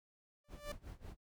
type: tone with exponential growth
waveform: sawtooth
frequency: 587.3 Hz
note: D5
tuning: in tune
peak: -36 dBFS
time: 0.44-0.72 s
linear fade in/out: 5 ms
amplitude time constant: 59 ms
type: noise with tremolo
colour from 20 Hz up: brown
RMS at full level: -47 dBFS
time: 0.48-1.17 s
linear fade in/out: 50 ms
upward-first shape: sine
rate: 5.4 Hz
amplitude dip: 90%
effects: none